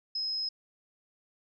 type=tone; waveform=sine; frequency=5120 Hz; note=D#8; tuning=49 cents sharp; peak=-30 dBFS; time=0.15-0.49 s; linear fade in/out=5 ms; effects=none